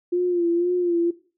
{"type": "tone with vibrato", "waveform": "sine", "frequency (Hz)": 349.2, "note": "F4", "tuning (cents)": 0, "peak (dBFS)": -18, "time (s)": [0.12, 1.11], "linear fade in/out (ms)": 10, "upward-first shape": "sine", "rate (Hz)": 2, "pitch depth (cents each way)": 50, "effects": ["noise-tail reverb RT60 0.4 s tail -17 dB re dry"]}